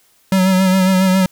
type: tone with vibrato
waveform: square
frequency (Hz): 187.9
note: F#3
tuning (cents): +27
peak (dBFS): -11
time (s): 0.32-1.26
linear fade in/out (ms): 2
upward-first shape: sine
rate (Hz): 7.3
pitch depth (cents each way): 36
effects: white hiss -55 dBFS RMS until 1.31 s